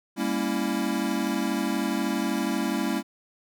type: chord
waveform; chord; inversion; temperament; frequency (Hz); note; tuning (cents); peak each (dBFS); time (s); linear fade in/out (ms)
square; G diminished seventh; none; equal with one note detuned; 200.7 / 233.1 / 277.2 / 329.6; G3 / Bb3 / Db4 / Fb4; +41 / 0 / 0 / 0; -31; 0.16-3.03; 50
effects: none